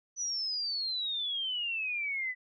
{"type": "exponential sweep", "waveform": "sine", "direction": "down", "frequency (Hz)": [6010, 1975.5], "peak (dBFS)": -31, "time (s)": [0.16, 2.35], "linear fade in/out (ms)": 50, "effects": []}